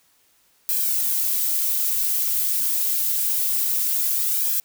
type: noise with flanger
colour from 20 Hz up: violet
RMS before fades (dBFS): -22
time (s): 0.69-4.6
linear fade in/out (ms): 0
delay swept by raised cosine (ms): 1.2 to 6.6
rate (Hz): 0.26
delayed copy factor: +0.7
effects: white hiss -61 dBFS RMS until 4.64 s